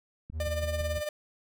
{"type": "click train", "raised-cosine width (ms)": 5, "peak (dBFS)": -30, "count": 5, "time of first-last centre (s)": [0.3, 0.977], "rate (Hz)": 5.91}
{"type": "tone", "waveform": "triangle", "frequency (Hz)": 78.8, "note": "D#2", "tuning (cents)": 23, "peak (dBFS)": -29, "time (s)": [0.32, 1.02], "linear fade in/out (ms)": 50}
{"type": "tone with tremolo", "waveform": "45% pulse", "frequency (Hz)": 599, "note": "D5", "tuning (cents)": 34, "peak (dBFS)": -29, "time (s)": [0.4, 1.09], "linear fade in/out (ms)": 2, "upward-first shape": "sine", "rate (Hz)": 18, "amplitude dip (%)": 60}
{"effects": []}